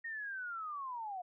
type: linear sweep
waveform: sine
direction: down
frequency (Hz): 1864.7 to 703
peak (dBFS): -39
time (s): 0.04-1.22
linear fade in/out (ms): 10
effects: none